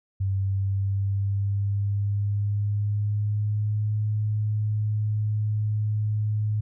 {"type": "tone with pitch glide", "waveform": "sine", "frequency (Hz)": [97, 106.39], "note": ["G2", "G#2"], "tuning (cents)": [-18, 42], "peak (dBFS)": -22, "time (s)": [0.2, 6.61], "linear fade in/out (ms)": 10, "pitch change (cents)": 160, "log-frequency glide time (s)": [0.34, 3.98], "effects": []}